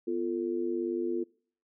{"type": "tone with amplitude modulation", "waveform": "sine", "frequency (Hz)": 346.7, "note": "F4", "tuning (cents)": -13, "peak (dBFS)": -24, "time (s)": [0.07, 1.24], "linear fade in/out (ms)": 10, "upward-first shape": "sine", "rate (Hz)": 97.9, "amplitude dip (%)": 95, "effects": ["noise-tail reverb RT60 0.5 s tail -24 dB re dry"]}